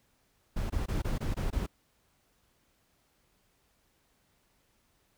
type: noise bursts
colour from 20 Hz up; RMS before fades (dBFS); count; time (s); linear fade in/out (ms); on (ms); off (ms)
brown; -31; 7; 0.56-1.666; 10; 140; 21
effects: pink hiss -71 dBFS RMS until 5.17 s